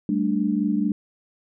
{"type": "chord", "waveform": "sine", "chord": "G suspended second", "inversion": "none", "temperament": "just", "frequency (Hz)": [196, 220.5, 294], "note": ["G3", "A3", "D4"], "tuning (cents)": [0, 4, 2], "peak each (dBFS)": -24, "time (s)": [0.09, 0.92], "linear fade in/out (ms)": 2, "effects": []}